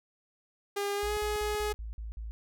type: tone with pitch glide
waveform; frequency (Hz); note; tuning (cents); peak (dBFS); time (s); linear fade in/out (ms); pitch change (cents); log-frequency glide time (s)
sawtooth; 404.2 to 420.1; G#4 to G#4; -47 to +20; -26; 0.76-1.73; 10; +67; 0.95-1.13
type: tone bursts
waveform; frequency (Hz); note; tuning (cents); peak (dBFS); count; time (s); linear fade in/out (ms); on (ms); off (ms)
sine; 55; A1; 0; -36; 7; 1.03-2.31; 0; 140; 50
effects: none